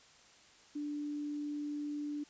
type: tone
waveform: sine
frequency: 293.9 Hz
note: D4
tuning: 1 cent sharp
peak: -36 dBFS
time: 0.75-2.24 s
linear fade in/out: 10 ms
effects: white hiss -61 dBFS RMS until 2.29 s + resampled to 16000 Hz